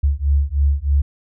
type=beating tone pair; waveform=sine; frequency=69.3 / 72.5 Hz; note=C#2 / D2; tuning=0 / -22 cents; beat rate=3.2 Hz; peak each=-17 dBFS; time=0.03-1.02 s; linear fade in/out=10 ms; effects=none